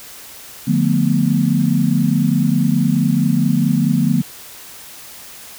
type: chord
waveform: sine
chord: B half-diminished seventh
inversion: first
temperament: just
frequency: 148.16 / 177.8 / 222.2 / 246.9 Hz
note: D3 / F3 / A3 / B3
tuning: +16 / +31 / +17 / 0 cents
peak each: -18 dBFS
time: 0.67-4.22 s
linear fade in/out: 10 ms
effects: white hiss -37 dBFS RMS until 5.58 s